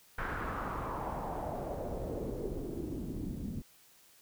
pink noise with low-pass filter sweep, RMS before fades -38 dBFS, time 0.18-3.62 s, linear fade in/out 5 ms, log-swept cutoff 1600 to 210 Hz, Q 2.9, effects white hiss -62 dBFS RMS until 4.21 s

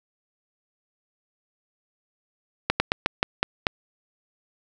slowing click train, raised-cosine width 0.3 ms, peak -3 dBFS, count 7, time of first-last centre 2.7-3.668 s, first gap 100 ms, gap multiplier 1.19, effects none

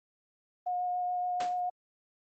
sine tone with vibrato, 720 Hz, F#5, 47 cents flat, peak -29 dBFS, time 0.66-1.7 s, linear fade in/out 10 ms, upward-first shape sine, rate 7 Hz, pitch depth 9 cents each way
pink noise with exponential decay, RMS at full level -32 dBFS, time 1.4-1.61 s, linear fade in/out 5 ms, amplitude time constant 45 ms
effects high-pass 300 Hz 12 dB/octave + Opus 24 kbps

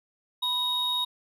triangle tone pair together, 988 / 3755 Hz, B5 / A#7, 0 / +12 cents, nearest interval octave + major seventh, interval 2312 cents, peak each -31 / -24 dBFS, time 0.42-1.05 s, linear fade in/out 10 ms, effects none

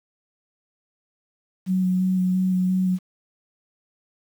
sine tone with vibrato, 185 Hz, F#3, in tune, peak -18 dBFS, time 1.66-2.99 s, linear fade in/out 50 ms, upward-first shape square, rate 2.9 Hz, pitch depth 12 cents each way, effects 8-bit

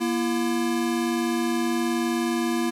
square tone pair together, 238.1 / 337.2 Hz, A#3 / E4, +37 / +39 cents, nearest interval tritone, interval 602 cents, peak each -26 dBFS, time 0-2.71 s, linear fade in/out 20 ms, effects resampled to 32000 Hz + 8-bit

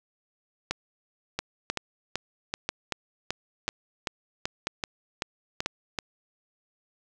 two click trains, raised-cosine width 0.2 ms, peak -10 / -11 dBFS, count 6 / 13, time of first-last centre 0.71-5.66 / 1.39-5.988 s, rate 1.01 / 2.61 Hz, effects none

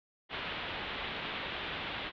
white low-pass noise, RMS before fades -39 dBFS, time 0.29-2.12 s, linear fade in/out 50 ms, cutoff 3600 Hz, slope 48 dB/octave, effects none

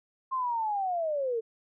sine linear sweep, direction down, 1067 to 437.7 Hz, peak -27 dBFS, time 0.31-1.41 s, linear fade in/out 20 ms, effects none

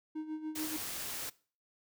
triangle tone with tremolo, 311.1 Hz, D#4, in tune, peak -33 dBFS, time 0.15-0.77 s, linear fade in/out 10 ms, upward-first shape sine, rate 6.9 Hz, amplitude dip 70%
white noise, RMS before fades -40 dBFS, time 0.55-1.3 s, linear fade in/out 10 ms
effects noise-tail reverb RT60 0.4 s tail -21 dB re dry

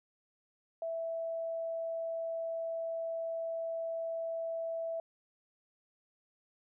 sine tone, 659.3 Hz, E5, in tune, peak -34 dBFS, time 0.82-5 s, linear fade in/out 2 ms, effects none

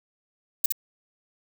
violet noise with echo, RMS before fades -20 dBFS, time 0.64-0.66 s, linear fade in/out 5 ms, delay 63 ms, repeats 1, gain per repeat -4 dB, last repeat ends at 0.723 s, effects none

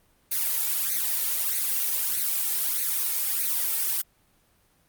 blue noise with flanger, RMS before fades -26 dBFS, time 0.31-4.02 s, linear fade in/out 10 ms, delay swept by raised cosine 0.47 to 2.27 ms, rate 1.6 Hz, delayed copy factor +0.75, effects pink hiss -64 dBFS RMS until 4.88 s + Opus 32 kbps

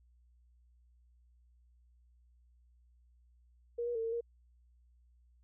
sine tone with pitch steps, 473.6 / 480.1 / 451.6 / 455 / 469.4 Hz, A#4 / B4 / A4 / A#4 / A#4, +27 / -49 / +45 / -42 / +12 cents, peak -33 dBFS, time 3.78-4.21 s, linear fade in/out 10 ms, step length 86 ms, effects added 60 Hz sine -63 dBFS peak until 5.43 s

